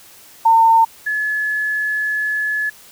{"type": "tone pair in turn", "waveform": "sine", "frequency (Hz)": [906, 1710.3], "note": ["A#5", "A6"], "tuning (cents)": [-50, -50], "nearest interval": "major seventh", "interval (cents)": 1100, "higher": "second", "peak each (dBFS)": [-8, -17], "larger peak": "first", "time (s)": [[0.45, 0.85], [1.06, 2.7]], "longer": "second", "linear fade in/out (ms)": 10, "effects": ["white hiss -44 dBFS RMS until 2.91 s"]}